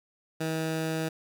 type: tone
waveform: 15% pulse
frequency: 160.1 Hz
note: D#3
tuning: 50 cents sharp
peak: -22 dBFS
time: 0.4-1.09 s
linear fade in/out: 10 ms
effects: none